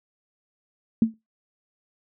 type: tone with exponential decay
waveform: sine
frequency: 225 Hz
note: A3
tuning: 39 cents sharp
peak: -11 dBFS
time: 1.02-1.14 s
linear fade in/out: 2 ms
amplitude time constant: 26 ms
effects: noise-tail reverb RT60 0.2 s tail -20 dB re dry